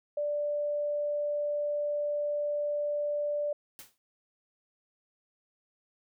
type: tone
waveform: sine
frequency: 587.3 Hz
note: D5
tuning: in tune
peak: -28 dBFS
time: 0.17-3.53 s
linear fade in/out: 5 ms
type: noise with exponential decay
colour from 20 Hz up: white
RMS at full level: -43 dBFS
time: 3.79-3.98 s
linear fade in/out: 0 ms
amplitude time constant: 40 ms
effects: none